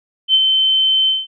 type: tone with ADSR envelope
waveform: sine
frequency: 3082 Hz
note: G7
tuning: 30 cents flat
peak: -7 dBFS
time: 0.28-1.27 s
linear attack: 61 ms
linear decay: 44 ms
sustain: -4 dB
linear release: 190 ms
effects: none